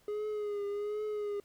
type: tone with vibrato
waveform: triangle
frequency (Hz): 415.3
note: G#4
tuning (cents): 0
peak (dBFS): -31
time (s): 0.08-1.4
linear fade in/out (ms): 2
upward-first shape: triangle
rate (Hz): 1.3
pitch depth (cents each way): 51
effects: pink hiss -67 dBFS RMS until 1.44 s